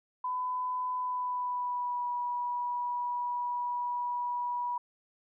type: tone with pitch glide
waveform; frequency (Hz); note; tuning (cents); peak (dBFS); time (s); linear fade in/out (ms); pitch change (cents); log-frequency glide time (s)
sine; 1004 to 973.2; B5 to B5; +28 to -26; -30; 0.24-4.78; 5; -54; 0.95-2.09
effects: none